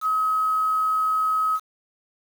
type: tone with quantisation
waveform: sine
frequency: 1274 Hz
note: D#6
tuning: 41 cents sharp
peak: -19 dBFS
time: 0.01-1.6 s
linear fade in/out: 50 ms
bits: 7
effects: none